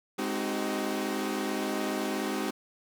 sawtooth chord, Ab dominant seventh, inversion none, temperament equal with one note detuned, 207.7 / 261.6 / 311.1 / 378.4 Hz, Ab3 / C4 / Eb4 / Gb4, 0 / 0 / 0 / +39 cents, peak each -31 dBFS, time 0.18-2.51 s, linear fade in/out 10 ms, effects none

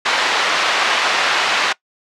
pink band-pass noise, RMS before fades -17 dBFS, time 0.05-1.73 s, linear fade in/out 10 ms, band 880 to 3800 Hz, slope 12 dB/octave, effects noise-tail reverb RT60 0.1 s tail -21 dB re dry + low-pass 8000 Hz 12 dB/octave

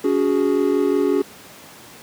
triangle chord, C# suspended fourth, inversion none, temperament equal with one note detuned, 283.5 / 370 / 415.3 Hz, C#4 / F#4 / G#4, +39 / 0 / 0 cents, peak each -18 dBFS, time 0.04-1.22 s, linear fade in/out 5 ms, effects pink hiss -42 dBFS RMS until 2.02 s + high-pass 150 Hz 12 dB/octave

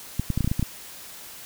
clicks, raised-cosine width 5 ms, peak -11 dBFS, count 9, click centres 0.196 / 0.303 / 0.376 / 0.407 / 0.445 / 0.476 / 0.515 / 0.595 / 0.627 s, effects white hiss -42 dBFS RMS until 1.45 s

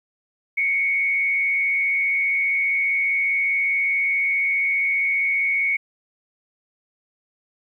sine tone with frequency modulation, 2215 Hz, C#7, 2 cents flat, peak -18 dBFS, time 0.57-5.77 s, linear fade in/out 10 ms, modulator 84.8 Hz, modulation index 0.66, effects 10-bit

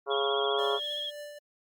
harmonic tone, 138.59 Hz, C#3, in tune, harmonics 3 / 4 / 5 / 6 / 7 / 8 / 9 / 10, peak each -29 / -36 / -34 / -43 / -37 / -35 / -45 / -38 dBFS, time 0.06-0.8 s, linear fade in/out 50 ms
sine tone with vibrato, 3300 Hz, G#7, 12 cents flat, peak -32 dBFS, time 0.1-1.11 s, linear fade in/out 20 ms, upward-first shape triangle, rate 15 Hz, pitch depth 47 cents each way
square tone with tremolo, 588 Hz, D5, 2 cents sharp, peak -39 dBFS, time 0.58-1.39 s, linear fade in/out 10 ms, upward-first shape triangle, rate 3.6 Hz, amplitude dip 50%
effects Opus 48 kbps

